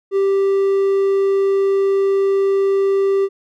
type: tone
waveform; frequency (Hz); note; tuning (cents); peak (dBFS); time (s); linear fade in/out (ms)
triangle; 392; G4; 0; -11; 0.11-3.29; 50
effects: none